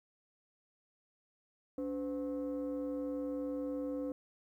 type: tone pair together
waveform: sine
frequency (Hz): 285.5 / 508.7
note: D4 / C5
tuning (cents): -49 / -49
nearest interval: minor seventh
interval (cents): 1000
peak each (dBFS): -35 / -37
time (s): 1.78-4.12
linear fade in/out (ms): 2
effects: tanh soft clip ceiling -32 dBFS + 12-bit